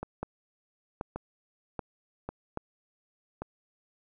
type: two click trains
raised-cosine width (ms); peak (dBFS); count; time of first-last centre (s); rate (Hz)
1; -21 / -19; 4 / 4; 0.03-3.42 / 0.23-2.574; 0.885 / 1.28
effects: none